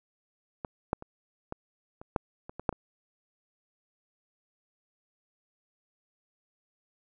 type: clicks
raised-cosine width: 1 ms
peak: -20 / -12 / -28 / -21 / -30 / -12 / -27 / -24 / -10 / -27 dBFS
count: 10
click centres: 0.648 / 0.931 / 1.024 / 1.524 / 2.015 / 2.162 / 2.495 / 2.596 / 2.692 / 2.727 s
effects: none